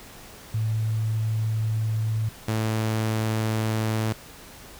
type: tone pair in turn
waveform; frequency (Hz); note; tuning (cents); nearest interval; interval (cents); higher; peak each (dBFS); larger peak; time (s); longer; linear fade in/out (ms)
sine / sawtooth; 110 / 110; A2 / A2; 0 / 0; unison; 0; neither; -22 / -19; second; 0.54-2.29 / 2.48-4.13; first; 5
effects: pink hiss -45 dBFS RMS until 4.79 s